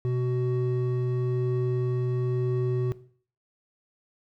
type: tone pair together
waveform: triangle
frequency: 124.93 / 373.8 Hz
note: B2 / F#4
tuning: +20 / +18 cents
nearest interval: octave + perfect fifth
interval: 1898 cents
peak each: -23 / -27 dBFS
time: 0.05-2.92 s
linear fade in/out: 0 ms
effects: noise-tail reverb RT60 0.5 s tail -17 dB re dry